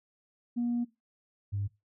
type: tone pair in turn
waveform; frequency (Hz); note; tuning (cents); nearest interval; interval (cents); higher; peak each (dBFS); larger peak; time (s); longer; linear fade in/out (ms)
sine; 239.3 / 100.61; A#3 / G2; +46 / +46; octave + minor third; 1500; first; -26 / -29; first; 0.56-0.85 / 1.52-1.68; first; 20
effects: noise-tail reverb RT60 0.2 s tail -17 dB re dry + tanh soft clip ceiling -24 dBFS